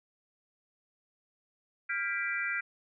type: chord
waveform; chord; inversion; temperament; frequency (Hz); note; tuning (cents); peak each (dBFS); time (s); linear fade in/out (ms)
sine; G dominant seventh; third; equal with one note detuned; 1396.9 / 1606.5 / 1975.5 / 2349; F6 / G6 / B6 / D7; 0 / +42 / 0 / 0; -36 / -36 / -35 / -36; 1.89-2.61; 10
effects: none